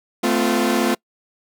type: chord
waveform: sawtooth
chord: F major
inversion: first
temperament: equal with one note detuned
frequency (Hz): 220 / 255.8 / 349.2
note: A3 / C4 / F4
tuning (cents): 0 / -39 / 0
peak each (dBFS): -17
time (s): 0.23-0.95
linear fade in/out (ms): 10
effects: noise-tail reverb RT60 0.1 s tail -26 dB re dry